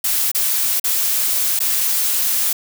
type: noise with dropouts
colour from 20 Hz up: blue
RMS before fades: -18 dBFS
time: 0.04-2.53 s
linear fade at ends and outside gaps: 5 ms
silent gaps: 0.316-0.347 / 0.798-0.84 / 1.592-1.602 s
effects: none